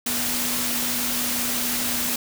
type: tone in noise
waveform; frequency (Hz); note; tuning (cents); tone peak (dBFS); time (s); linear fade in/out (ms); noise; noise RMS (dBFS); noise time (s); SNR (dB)
sine; 243.2; B3; -26; -32; 0.06-2.16; 5; white; -25; 0.06-2.16; -10
effects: none